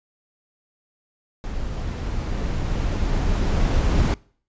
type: noise with level ramp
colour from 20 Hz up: brown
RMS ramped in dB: -29 to -17 dBFS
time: 1.44-4.14 s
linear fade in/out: 0 ms
effects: noise-tail reverb RT60 0.5 s tail -24 dB re dry + resampled to 16000 Hz